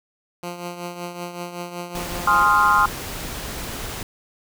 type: tone with tremolo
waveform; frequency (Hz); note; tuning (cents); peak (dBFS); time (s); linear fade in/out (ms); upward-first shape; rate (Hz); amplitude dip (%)
10% pulse; 175.1; F3; +5; -19; 0.43-2.44; 2; triangle; 5.3; 65
type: noise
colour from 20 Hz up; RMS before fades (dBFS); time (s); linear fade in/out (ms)
pink; -31; 1.95-4.03; 2
type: chord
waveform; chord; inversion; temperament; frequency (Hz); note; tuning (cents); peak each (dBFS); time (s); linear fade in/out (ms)
sine; F minor seventh; first; equal; 830.6 / 1046.5 / 1244.5 / 1396.9; Ab5 / C6 / Eb6 / F6; 0 / 0 / 0 / 0; -22 / -17 / -19 / -19; 2.27-2.86; 5
effects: none